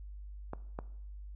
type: clicks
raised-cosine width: 1 ms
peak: -24 dBFS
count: 2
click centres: 0.534 / 0.789 s
effects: noise-tail reverb RT60 0.7 s tail -18 dB re dry + added 50 Hz sine -43 dBFS peak until 1.35 s